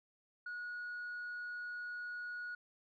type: tone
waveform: sine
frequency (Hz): 1454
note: F#6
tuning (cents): -31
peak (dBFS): -39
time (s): 0.46-2.55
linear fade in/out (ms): 5
effects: tanh soft clip ceiling -39 dBFS